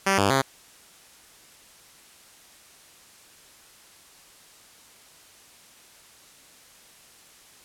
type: tone with pitch steps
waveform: 5% pulse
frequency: 194.5 / 99.4 / 134.8 Hz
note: G3 / G2 / C#3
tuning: -13 / +25 / -48 cents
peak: -8 dBFS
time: 0.06-0.42 s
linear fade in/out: 10 ms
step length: 120 ms
effects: white hiss -52 dBFS RMS until 7.64 s + low-pass 11000 Hz 12 dB/octave